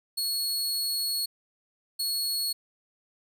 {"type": "tone bursts at uneven times", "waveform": "sawtooth", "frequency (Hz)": 4348, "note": "C#8", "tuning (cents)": -34, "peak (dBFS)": -24, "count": 2, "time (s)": [[0.17, 1.26], [1.99, 2.53]], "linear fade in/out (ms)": 10, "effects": []}